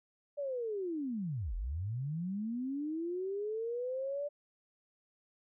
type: linear two-way sweep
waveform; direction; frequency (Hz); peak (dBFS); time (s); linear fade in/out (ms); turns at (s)
sine; down then up; 587.3 to 38.89 to 587.3; -34; 0.37-4.29; 20; 1.55
effects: none